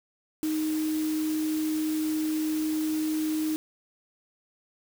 sine tone in noise, 311.1 Hz, D#4, in tune, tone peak -25 dBFS, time 0.43-3.56 s, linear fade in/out 0 ms, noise white, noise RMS -40 dBFS, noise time 0.43-3.56 s, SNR +12 dB, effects none

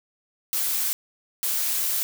blue noise bursts at uneven times, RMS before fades -25 dBFS, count 2, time 0.53-0.93 / 1.43-2.03 s, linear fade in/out 0 ms, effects none

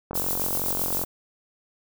click train, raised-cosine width 1 ms, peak -17 dBFS, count 43, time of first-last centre 0.11-1.037 s, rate 45.3 Hz
violet noise with tremolo, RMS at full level -26 dBFS, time 0.14-1.05 s, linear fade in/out 20 ms, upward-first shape square, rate 7.7 Hz, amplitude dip 25%
effects none

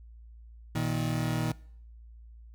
30% pulse tone pair together, 118.9 / 158.36 Hz, A#2 / D#3, +35 / +31 cents, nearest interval perfect fourth, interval 496 cents, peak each -28 dBFS, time 0.75-1.52 s, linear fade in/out 5 ms, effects noise-tail reverb RT60 0.6 s tail -21 dB re dry + added 57 Hz sine -47 dBFS peak until 2.54 s

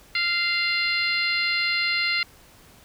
harmonic tone, 695 Hz, F5, 9 cents flat, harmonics 2 / 3 / 4 / 5 / 6 / 7, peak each -31 / -24 / -29 / -36 / -27 / -36 dBFS, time 0.15-2.23 s, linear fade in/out 2 ms, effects pink hiss -52 dBFS RMS until 2.84 s

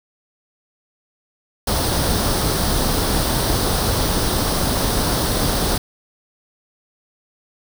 pink noise with comb filter, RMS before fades -19 dBFS, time 1.67-5.78 s, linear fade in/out 5 ms, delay 0.21 ms, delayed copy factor +0.55, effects none

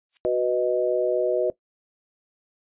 violet noise with exponential growth, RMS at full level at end -35 dBFS, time 0.09-0.17 s, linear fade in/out 0 ms, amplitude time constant 16 ms
sine chord, B major, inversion second, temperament equal, 370 / 493.9 / 622.3 Hz, F#4 / B4 / D#5, 0 / 0 / 0 cents, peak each -24 dBFS, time 0.25-1.5 s, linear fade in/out 0 ms
effects noise-tail reverb RT60 0.1 s tail -18 dB re dry + resampled to 8000 Hz

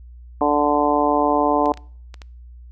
harmonic tone, 146.83 Hz, D3, in tune, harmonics 2 / 3 / 4 / 5 / 6 / 7, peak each -21 / -23 / -22 / -21 / -22 / -23 dBFS, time 0.41-1.72 s, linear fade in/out 2 ms
clicks, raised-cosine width 0.2 ms, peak -21 dBFS, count 5, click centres 1.658 / 1.739 / 1.774 / 2.142 / 2.218 s
effects noise-tail reverb RT60 0.5 s tail -25 dB re dry + added 60 Hz sine -38 dBFS peak until 2.71 s

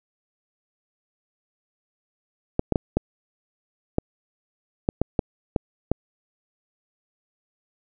clicks, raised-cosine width 2 ms, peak -6 dBFS, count 10, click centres 2.594 / 2.723 / 2.758 / 2.97 / 3.984 / 4.889 / 5.016 / 5.192 / 5.562 / 5.916 s, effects none

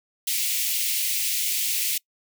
white high-pass noise, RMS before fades -25 dBFS, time 0.27-1.98 s, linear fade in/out 5 ms, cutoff 2100 Hz, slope 48 dB/octave, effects noise-tail reverb RT60 0.1 s tail -25 dB re dry

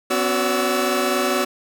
sawtooth tone cluster, 251.5 / 276 / 369.7 / 573 / 1319 Hz, B3 / C#4 / F#4 / D5 / E6, +32 / -7 / -1 / -43 / +1 cents, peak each -21 / -27 / -19 / -20 / -22 dBFS, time 0.1-1.45 s, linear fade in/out 10 ms, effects none

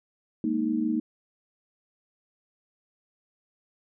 sine chord, Ab suspended second, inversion none, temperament just, 207.7 / 233.6 / 311.5 Hz, Ab3 / Bb3 / Eb4, 0 / +4 / +2 cents, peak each -32 / -27 / -27 dBFS, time 0.44-1 s, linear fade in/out 2 ms, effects none

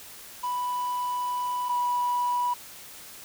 triangle tone pair in turn, 987.8 / 978.1 Hz, B5 / B5, 0 / -17 cents, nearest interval unison, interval 17 cents, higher first, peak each -24 / -20 dBFS, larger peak second, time 0.43-1.69 / 1.69-2.54 s, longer first, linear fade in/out 10 ms, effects tanh soft clip ceiling -20 dBFS + white hiss -45 dBFS RMS until 3.24 s

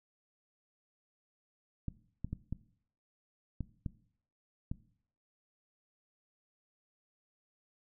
clicks, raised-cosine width 5 ms, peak -24 dBFS, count 7, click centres 1.883 / 2.246 / 2.33 / 2.526 / 3.607 / 3.862 / 4.715 s, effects noise-tail reverb RT60 0.6 s tail -18 dB re dry

